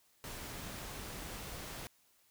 pink noise, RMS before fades -45 dBFS, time 0.24-1.87 s, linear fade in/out 0 ms, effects white hiss -70 dBFS RMS until 2.3 s

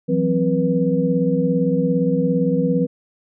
sine tone cluster, 167.3 / 184.8 / 261.1 / 486.2 Hz, E3 / F#3 / C4 / B4, +26 / -2 / -3 / -27 cents, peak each -21 dBFS, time 0.08-2.87 s, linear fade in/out 20 ms, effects none

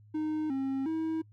triangle tone with pitch steps, 308.8 / 268.8 / 320.6 Hz, D#4 / C4 / E4, -13 / +47 / -48 cents, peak -27 dBFS, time 0.14-1.22 s, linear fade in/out 10 ms, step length 360 ms, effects noise-tail reverb RT60 0.1 s tail -24 dB re dry + added 105 Hz sine -54 dBFS peak until 1.32 s

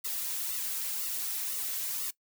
blue noise with flanger, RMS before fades -34 dBFS, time 0.04-2.11 s, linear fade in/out 10 ms, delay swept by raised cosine 1.2 to 3.5 ms, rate 2 Hz, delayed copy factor -0.85, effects noise-tail reverb RT60 0.1 s tail -20 dB re dry

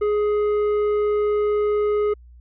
triangle tone with tanh clipping, 417.8 Hz, G#4, 10 cents sharp, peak -19 dBFS, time 0.01-2.14 s, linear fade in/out 10 ms, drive 12 dB, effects added 60 Hz sine -43 dBFS peak until 2.4 s

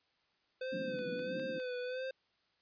square tone with vibrato, 510 Hz, C5, 44 cents flat, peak -38 dBFS, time 0.61-2.11 s, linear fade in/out 5 ms, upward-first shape sine, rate 1.5 Hz, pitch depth 56 cents each way
white band-pass noise, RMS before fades -44 dBFS, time 0.72-1.59 s, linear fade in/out 5 ms, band 160 to 310 Hz, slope 48 dB/octave
click train, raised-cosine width 0.2 ms, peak -38 dBFS, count 4, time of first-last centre 0.99-1.6 s, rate 4.92 Hz
effects white hiss -75 dBFS RMS until 2.61 s + resampled to 11025 Hz

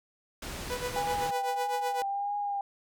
pink low-pass noise, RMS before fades -39 dBFS, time 0.42-1.31 s, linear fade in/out 5 ms, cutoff 11000 Hz, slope 12 dB/octave
sawtooth tone with tremolo, 493.9 Hz, B4, in tune, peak -26 dBFS, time 0.7-2.02 s, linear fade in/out 0 ms, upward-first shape triangle, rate 7.9 Hz, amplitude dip 90%
sine tone with vibrato, 806 Hz, G5, 48 cents sharp, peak -29 dBFS, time 0.96-2.61 s, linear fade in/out 2 ms, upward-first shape triangle, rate 1.6 Hz, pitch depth 36 cents each way
effects none

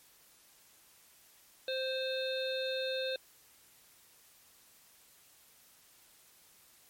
harmonic tone, 523.3 Hz, C5, in tune, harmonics 1 / 3 / 5 / 7 / 8, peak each -34 / -43 / -44 / -40 / -43 dBFS, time 1.68-3.16 s, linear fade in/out 2 ms, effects white hiss -62 dBFS RMS until 6.89 s + MP3 64 kbps

